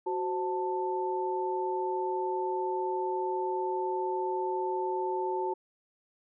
sine tone cluster, 370.8 / 522 / 885 Hz, F#4 / C5 / A5, +4 / -4 / +10 cents, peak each -31 / -40 / -32 dBFS, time 0.06-5.54 s, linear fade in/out 10 ms, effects none

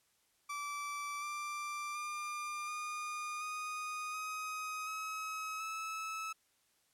30% pulse tone with pitch steps, 1161 / 1179.9 / 1199.2 / 1218.7 / 1238.6 / 1258.8 / 1279.3 / 1300.2 Hz, D6 / D6 / D6 / D#6 / D#6 / D#6 / D#6 / E6, -20 / +8 / +36 / -36 / -8 / +20 / +48 / -24 cents, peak -36 dBFS, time 0.49-6.33 s, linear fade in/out 10 ms, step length 730 ms, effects white hiss -74 dBFS RMS until 6.93 s + low-pass 12000 Hz 12 dB/octave

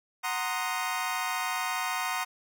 25% pulse chord, C half-diminished seventh, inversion second, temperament equal, 740 / 932.3 / 1046.5 / 1244.5 Hz, Gb5 / Bb5 / C6 / Eb6, 0 / 0 / 0 / 0 cents, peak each -31 dBFS, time 0.23-2.25 s, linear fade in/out 20 ms, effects none

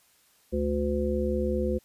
harmonic tone, 72.5 Hz, D2, 22 cents flat, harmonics 1 / 3 / 5 / 7, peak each -30 / -30 / -30 / -30 dBFS, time 0.52-1.79 s, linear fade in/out 20 ms, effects white hiss -63 dBFS RMS until 1.84 s + resampled to 32000 Hz

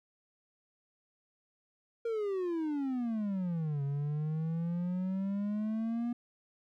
triangle exponential two-way sweep, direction down then up, 470 to 138.59 to 241.3 Hz, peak -29 dBFS, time 2.05-6.13 s, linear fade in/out 5 ms, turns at 3.83 s, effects none

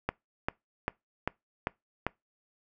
click train, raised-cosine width 0.5 ms, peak -13 dBFS, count 6, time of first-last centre 0.09-2.066 s, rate 2.53 Hz, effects noise-tail reverb RT60 0.2 s tail -24 dB re dry

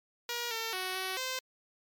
5% pulse tone with pitch steps, 476.8 / 451.9 / 371.8 / 376.2 / 517 Hz, A#4 / A4 / F#4 / F#4 / C5, +39 / +46 / +8 / +29 / -21 cents, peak -22 dBFS, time 0.29-1.39 s, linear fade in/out 2 ms, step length 220 ms, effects MP3 96 kbps

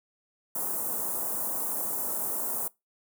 white band-stop noise, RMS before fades -31 dBFS, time 0.55-2.68 s, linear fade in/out 5 ms, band 1100 to 8800 Hz, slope 24 dB/octave, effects noise-tail reverb RT60 0.2 s tail -22 dB re dry + high-pass 200 Hz 12 dB/octave

